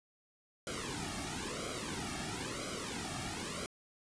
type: noise with flanger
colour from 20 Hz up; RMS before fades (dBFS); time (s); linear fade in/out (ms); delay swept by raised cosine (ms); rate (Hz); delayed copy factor
pink; -40; 0.67-3.66; 0; 1.1 to 2.03; 1; -0.9
effects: resampled to 22050 Hz